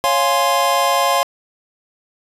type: chord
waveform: square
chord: Db major seventh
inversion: none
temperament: equal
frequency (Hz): 554.4 / 698.5 / 830.6 / 1046.5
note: Db5 / F5 / Ab5 / C6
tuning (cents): 0 / 0 / 0 / 0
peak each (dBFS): -21 / -20 / -23 / -18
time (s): 0.04-1.23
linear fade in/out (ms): 0
effects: resampled to 32000 Hz + 8-bit